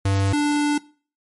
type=tone pair in turn; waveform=square; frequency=98 / 293.7 Hz; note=G2 / D4; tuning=0 / 0 cents; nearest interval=octave + perfect fifth; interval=1900 cents; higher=second; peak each=-18 dBFS; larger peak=neither; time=0.05-0.33 / 0.33-0.78 s; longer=second; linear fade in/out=5 ms; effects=noise-tail reverb RT60 0.4 s tail -21 dB re dry + MP3 48 kbps